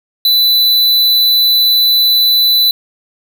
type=tone; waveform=square; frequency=3991 Hz; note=B7; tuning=17 cents sharp; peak=-8 dBFS; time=0.25-2.71 s; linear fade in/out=2 ms; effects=none